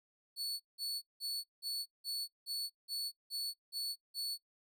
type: tone bursts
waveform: 40% pulse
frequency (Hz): 4435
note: C#8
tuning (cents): 0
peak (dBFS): -35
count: 10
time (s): 0.36-4.38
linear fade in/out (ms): 50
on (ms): 240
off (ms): 180
effects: noise-tail reverb RT60 0.1 s tail -22 dB re dry